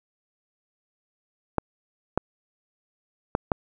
clicks, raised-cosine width 1 ms, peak -7 dBFS, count 4, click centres 1.583 / 2.176 / 3.351 / 3.518 s, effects none

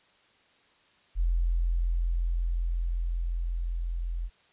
sine tone with level ramp, 42.72 Hz, F1, 37 cents flat, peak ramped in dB -22 to -29 dBFS, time 1.15-4.3 s, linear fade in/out 50 ms, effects white hiss -63 dBFS RMS until 4.52 s + resampled to 8000 Hz

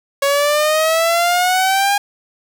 sawtooth exponential sweep, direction up, 554.4 to 815 Hz, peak -9 dBFS, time 0.22-1.98 s, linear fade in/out 5 ms, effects none

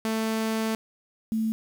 sawtooth / sine tone pair in turn, 221.5 / 221.5 Hz, A3 / A3, +12 / +12 cents, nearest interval unison, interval 0 cents, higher neither, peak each -21 / -23 dBFS, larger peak first, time 0.05-0.75 / 1.32-1.52 s, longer first, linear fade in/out 0 ms, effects 8-bit

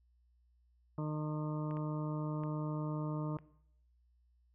harmonic tone, 152.4 Hz, D#3, 36 cents flat, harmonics 1 / 2 / 3 / 4 / 6 / 7 / 8, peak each -36 / -41 / -48 / -47 / -50 / -50 / -52 dBFS, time 0.98-3.37 s, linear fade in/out 2 ms
clicks, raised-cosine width 0.5 ms, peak -37 dBFS, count 4, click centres 1.71 / 1.77 / 2.436 / 3.387 s
effects noise-tail reverb RT60 0.7 s tail -19 dB re dry + added 60 Hz sine -67 dBFS peak until 4.54 s

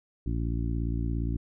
harmonic tone, 57.3 Hz, A#1, 29 cents flat, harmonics 1 / 2 / 3 / 4 / 5 / 6, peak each -29 / -32 / -38 / -39 / -37 / -43 dBFS, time 0.26-1.37 s, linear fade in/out 5 ms, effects none

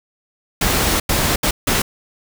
pink noise bursts at uneven times, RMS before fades -17 dBFS, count 4, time 0.61-1 / 1.09-1.36 / 1.43-1.51 / 1.67-1.82 s, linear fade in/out 5 ms, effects none

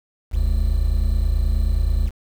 triangle tone pair together, 43.11 / 72.5 Hz, F1 / D2, -22 / -22 cents, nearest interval major sixth, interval 900 cents, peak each -16 / -18 dBFS, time 0.31-2.11 s, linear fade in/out 50 ms, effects 7-bit

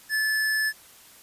square tone, 1737 Hz, A6, 23 cents flat, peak -23 dBFS, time 0.09-0.73 s, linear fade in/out 50 ms, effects white hiss -51 dBFS RMS until 1.22 s + resampled to 32000 Hz

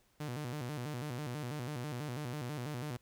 sawtooth tone with vibrato, 135.5 Hz, C#3, 39 cents flat, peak -34 dBFS, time 0.2-2.97 s, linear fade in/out 5 ms, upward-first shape square, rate 6.1 Hz, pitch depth 180 cents each way, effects pink hiss -71 dBFS RMS until 3.01 s

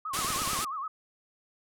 sine tone with vibrato, 1174.7 Hz, D6, in tune, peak -32 dBFS, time 0.05-0.88 s, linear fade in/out 5 ms, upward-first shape sine, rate 9 Hz, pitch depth 170 cents each way
white low-pass noise, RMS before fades -33 dBFS, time 0.13-0.65 s, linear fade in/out 10 ms, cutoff 11000 Hz, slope 24 dB/octave
click train, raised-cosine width 3 ms, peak -27 dBFS, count 8, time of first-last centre 0.19-0.59 s, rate 17.5 Hz
effects none

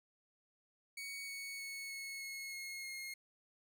sawtooth tone with pitch steps, 2237 / 2222 / 2206 / 2191 / 2176 / 2161 / 2146 Hz, C#7 / C#7 / C#7 / C#7 / C#7 / C#7 / C7, +15 / +4 / -9 / -21 / -33 / -45 / +43 cents, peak -40 dBFS, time 0.97-3.14 s, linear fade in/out 5 ms, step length 310 ms, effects none

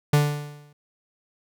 45% pulse tone with exponential decay, 146.83 Hz, D3, in tune, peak -14 dBFS, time 0.13-0.73 s, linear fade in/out 5 ms, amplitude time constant 130 ms, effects none

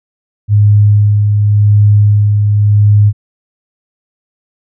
sine tone with tremolo, 103.83 Hz, G#2, in tune, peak -3 dBFS, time 0.48-3.13 s, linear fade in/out 50 ms, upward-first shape sine, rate 0.9 Hz, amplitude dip 35%, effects none

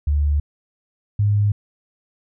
sine tone pair in turn, 73 / 103.24 Hz, D2 / G#2, -10 / -10 cents, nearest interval tritone, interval 600 cents, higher second, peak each -15 / -14 dBFS, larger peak second, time 0.07-0.4 / 1.19-1.52 s, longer neither, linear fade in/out 5 ms, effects none

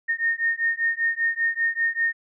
sine beating tone pair, 1835 / 1840.1 Hz, A#6 / A#6, -28 / -23 cents, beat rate 5.1 Hz, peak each -24 dBFS, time 0.08-2.13 s, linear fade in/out 20 ms, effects none

